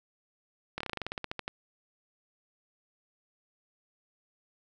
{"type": "slowing click train", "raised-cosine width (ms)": 0.3, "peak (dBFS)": -18, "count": 15, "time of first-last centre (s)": [0.78, 1.479], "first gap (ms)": 25, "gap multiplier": 1.1, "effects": []}